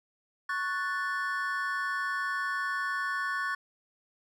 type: chord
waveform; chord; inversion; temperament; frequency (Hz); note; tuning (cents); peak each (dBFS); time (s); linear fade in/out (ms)
triangle; F# minor; second; equal; 1108.7 / 1480 / 1760; C#6 / F#6 / A6; 0 / 0 / 0; -32; 0.49-3.55; 5
effects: none